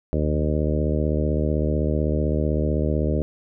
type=harmonic tone with a mistuned harmonic; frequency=75.8 Hz; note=D#2; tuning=45 cents flat; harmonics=1 / 2 / 3 / 4 / 5 / 6 / 7 / 8; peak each=-23 / -26 / -28 / -29 / -30 / -31 / -31 / -32 dBFS; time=0.13-3.22 s; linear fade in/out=0 ms; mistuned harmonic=1; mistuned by=-50 cents; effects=none

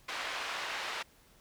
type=band-pass noise; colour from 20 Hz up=pink; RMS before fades=-38 dBFS; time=0.08-1.03 s; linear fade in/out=10 ms; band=960 to 3600 Hz; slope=12 dB/octave; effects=pink hiss -63 dBFS RMS until 1.4 s

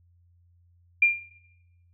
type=tone with exponential decay; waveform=sine; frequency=2392 Hz; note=D7; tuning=31 cents sharp; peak=-13 dBFS; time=1.02-1.31 s; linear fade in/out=5 ms; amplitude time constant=61 ms; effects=noise-tail reverb RT60 1.0 s tail -18 dB re dry + added 87 Hz sine -58 dBFS peak until 1.93 s

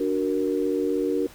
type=chord; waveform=sine; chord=D augmented; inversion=none; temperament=equal; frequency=293.7 / 370 / 466.2 Hz; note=D4 / F#4 / A#4; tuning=0 / 0 / 0 cents; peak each=-26 dBFS; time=0-1.27 s; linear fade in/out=5 ms; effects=pink hiss -48 dBFS RMS until 1.34 s

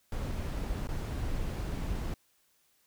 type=noise with dropouts; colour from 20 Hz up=brown; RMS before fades=-34 dBFS; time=0.12-2.14 s; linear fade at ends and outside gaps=2 ms; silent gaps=0.873-0.888 s; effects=white hiss -70 dBFS RMS until 2.86 s

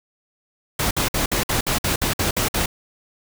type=noise bursts; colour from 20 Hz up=pink; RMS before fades=-21 dBFS; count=11; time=0.79-2.66 s; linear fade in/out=5 ms; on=120 ms; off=55 ms; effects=none

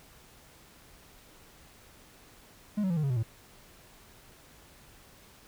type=tone with pitch steps; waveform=triangle; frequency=209.2 / 188.54 / 169.92 / 153.14 / 138.02 / 124.39 / 112.11 Hz; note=G#3 / F#3 / F3 / D#3 / C#3 / B2 / A2; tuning=+13 / +33 / -47 / -27 / -7 / +13 / +33 cents; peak=-24 dBFS; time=2.77-3.232 s; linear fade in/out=10 ms; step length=66 ms; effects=pink hiss -56 dBFS RMS until 5.47 s

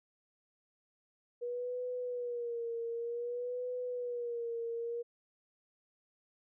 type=tone with vibrato; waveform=sine; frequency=480.4 Hz; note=B4; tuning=48 cents flat; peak=-35 dBFS; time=1.41-5.03 s; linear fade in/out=20 ms; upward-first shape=sine; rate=0.54 Hz; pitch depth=62 cents each way; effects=none

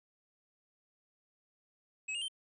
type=tone with pitch steps; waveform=square; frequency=2566 / 2831 / 3123 Hz; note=E7 / F7 / G7; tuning=-47 / +23 / -7 cents; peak=-36 dBFS; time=2.08-2.284 s; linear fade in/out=10 ms; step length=68 ms; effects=resampled to 24000 Hz

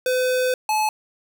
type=tone pair in turn; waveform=square; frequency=507 / 859.6 Hz; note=B4 / A5; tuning=+45 / -41 cents; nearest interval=major sixth; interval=914 cents; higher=second; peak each=-19 dBFS; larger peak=neither; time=0.06-0.54 / 0.69-0.89 s; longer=first; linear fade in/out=2 ms; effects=none

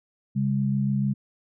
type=tone pair together; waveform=sine; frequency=135.6 / 202.5 Hz; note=C#3 / G#3; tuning=-38 / -43 cents; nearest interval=perfect fifth; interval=695 cents; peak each=-24 dBFS; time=0.35-1.14 s; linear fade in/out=20 ms; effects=none

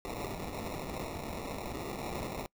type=noise with sample-and-hold; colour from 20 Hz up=white; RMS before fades=-39 dBFS; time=0.05-2.46 s; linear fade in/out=0 ms; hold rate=1575 Hz; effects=noise-tail reverb RT60 0.1 s tail -24 dB re dry

